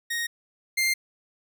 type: tone pair in turn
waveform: sawtooth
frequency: 1868 / 2103 Hz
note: A#6 / C7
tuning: +3 / +8 cents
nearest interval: major second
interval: 205 cents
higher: second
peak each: -23 / -18 dBFS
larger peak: second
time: 0.1-0.27 / 0.77-0.94 s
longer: neither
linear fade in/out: 10 ms
effects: none